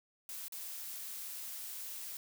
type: noise with dropouts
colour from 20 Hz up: blue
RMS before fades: -44 dBFS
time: 0.29-2.17 s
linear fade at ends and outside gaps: 1 ms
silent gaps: 0.482-0.522 s
effects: none